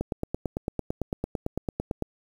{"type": "click train", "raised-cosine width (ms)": 2, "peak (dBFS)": -14, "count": 19, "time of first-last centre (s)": [0.01, 2.023], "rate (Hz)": 8.94, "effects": ["8-bit"]}